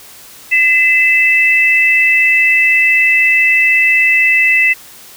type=tone pair together; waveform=sine; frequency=2029 / 2637 Hz; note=B6 / E7; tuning=+46 / 0 cents; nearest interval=perfect fourth; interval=454 cents; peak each=-10 dBFS; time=0.51-4.74 s; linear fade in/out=20 ms; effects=white hiss -37 dBFS RMS until 5.16 s